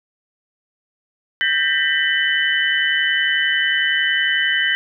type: tone cluster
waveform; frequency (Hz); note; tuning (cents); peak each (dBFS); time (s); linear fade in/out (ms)
sine; 1579 / 1820 / 1971 / 3014; G6 / A#6 / B6 / F#7; +12 / -42 / -4 / +31; -21; 1.41-4.75; 0
effects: none